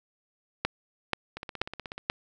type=two click trains; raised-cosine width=0.3 ms; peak=-9 / -21 dBFS; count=4 / 11; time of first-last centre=0.65-2.099 / 1.37-1.98 s; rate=2.07 / 16.4 Hz; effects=none